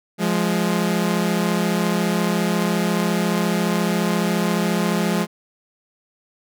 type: tone pair together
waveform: sawtooth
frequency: 174.61 / 209 Hz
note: F3 / G#3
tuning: 0 / +11 cents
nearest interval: minor third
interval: 311 cents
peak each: -17 dBFS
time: 0.18-5.27 s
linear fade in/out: 50 ms
effects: none

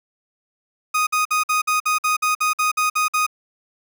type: tone bursts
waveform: 30% pulse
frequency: 1244.5 Hz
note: D#6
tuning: in tune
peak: -14 dBFS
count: 13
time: 0.94-3.266 s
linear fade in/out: 10 ms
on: 130 ms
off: 53 ms
effects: none

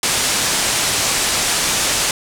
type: low-pass noise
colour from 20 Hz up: white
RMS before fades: -18 dBFS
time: 0.03-2.11 s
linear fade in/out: 2 ms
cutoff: 9300 Hz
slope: 24 dB/octave
effects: none

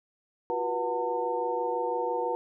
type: tone cluster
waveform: sine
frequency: 348.8 / 374.8 / 486.7 / 736 / 902 Hz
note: F4 / F#4 / B4 / F#5 / A5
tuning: -2 / +22 / -25 / -9 / +43 cents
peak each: -37 / -37 / -30 / -37 / -31 dBFS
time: 0.5-2.35 s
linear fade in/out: 0 ms
effects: none

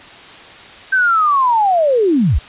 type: linear sweep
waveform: sine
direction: down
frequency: 1568 to 41.2 Hz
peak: -10 dBFS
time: 0.92-2.39 s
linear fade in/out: 10 ms
effects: white hiss -37 dBFS RMS until 2.48 s + resampled to 8000 Hz

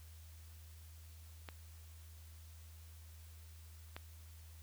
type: clicks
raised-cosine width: 0.3 ms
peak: -30 / -29 dBFS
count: 2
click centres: 1.488 / 3.965 s
effects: added 80 Hz sine -53 dBFS peak until 4.62 s + white hiss -64 dBFS RMS until 4.62 s

